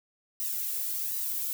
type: noise with flanger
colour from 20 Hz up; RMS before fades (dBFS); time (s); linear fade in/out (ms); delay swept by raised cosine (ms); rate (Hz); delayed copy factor
violet; -32; 0.4-1.53; 0; 1 to 2.3; 1.3; +0.7
effects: none